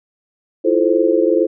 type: chord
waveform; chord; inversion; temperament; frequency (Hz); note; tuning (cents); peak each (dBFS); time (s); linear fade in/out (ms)
sine; F major seventh; third; just; 327.4 / 349.2 / 436.5 / 523.8; E4 / F4 / A4 / C5; -12 / 0 / -14 / +2; -17; 0.64-1.47; 20
effects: none